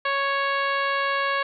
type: harmonic tone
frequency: 554.4 Hz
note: C#5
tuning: in tune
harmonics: 1 / 2 / 3 / 4 / 5 / 6 / 7 / 8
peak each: -29 / -25 / -27 / -32 / -34 / -38 / -40 / -41 dBFS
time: 0.05-1.43 s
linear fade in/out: 5 ms
effects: none